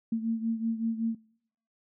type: beating tone pair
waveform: sine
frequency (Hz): 225.4 / 230.7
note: A3 / A#3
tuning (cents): +42 / -18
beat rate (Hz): 5.3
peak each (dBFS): -28 / -33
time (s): 0.12-1.15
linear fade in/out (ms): 5
effects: noise-tail reverb RT60 0.7 s tail -24 dB re dry